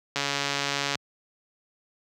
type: click train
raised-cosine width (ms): 0.2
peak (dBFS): -9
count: 113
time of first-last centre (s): 0.16-0.954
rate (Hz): 141
effects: high-pass 100 Hz 12 dB/octave